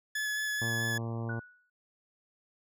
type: tone with vibrato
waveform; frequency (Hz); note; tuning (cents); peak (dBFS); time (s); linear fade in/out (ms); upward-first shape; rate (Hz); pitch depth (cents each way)
40% pulse; 1710; A6; -50; -30; 0.15-0.98; 5; square; 4.6; 8
type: harmonic tone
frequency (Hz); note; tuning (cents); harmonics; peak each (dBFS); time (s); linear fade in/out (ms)
115.2; A#2; -20; 1 / 2 / 3 / 4 / 5 / 6 / 7 / 8 / 9 / 10; -34 / -40 / -44 / -46 / -48 / -50 / -51 / -52 / -53 / -54; 0.61-1.4; 10
type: tone with exponential decay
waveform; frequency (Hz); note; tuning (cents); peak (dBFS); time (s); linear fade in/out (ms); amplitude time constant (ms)
sine; 1471; F#6; -11; -35; 1.29-1.7; 5; 88
effects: none